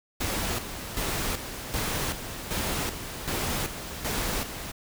pink noise with tremolo, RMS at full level -29 dBFS, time 0.2-4.72 s, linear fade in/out 10 ms, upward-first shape square, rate 1.3 Hz, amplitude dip 60%, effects none

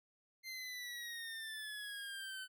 25% pulse exponential sweep, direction down, 2093 to 1514 Hz, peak -40 dBFS, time 0.43-2.48 s, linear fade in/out 50 ms, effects none

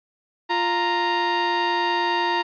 sawtooth tone pair together, 349.2 / 929.9 Hz, F4 / A#5, 0 / -5 cents, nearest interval octave + perfect fourth, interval 1695 cents, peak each -22 / -17 dBFS, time 0.49-2.43 s, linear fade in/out 20 ms, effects resampled to 11025 Hz

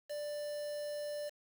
triangle tone with quantisation, 590 Hz, D5, 8 cents sharp, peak -36 dBFS, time 0.09-1.3 s, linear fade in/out 20 ms, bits 8, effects none

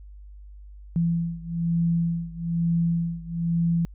sine beating tone pair, 168.1 / 169.2 Hz, E3 / E3, +34 / +45 cents, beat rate 1.1 Hz, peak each -24 / -26 dBFS, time 0.96-3.85 s, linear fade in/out 0 ms, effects added 50 Hz sine -41 dBFS peak until 3.94 s

